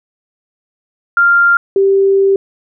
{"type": "tone pair in turn", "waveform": "sine", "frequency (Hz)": [1394, 391.2], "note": ["F6", "G4"], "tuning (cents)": [-4, -4], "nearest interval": "octave + minor seventh", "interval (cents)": 2200, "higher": "first", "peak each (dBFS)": [-6, -7], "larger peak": "first", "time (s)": [[1.17, 1.57], [1.76, 2.36]], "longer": "second", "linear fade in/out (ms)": 2, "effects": []}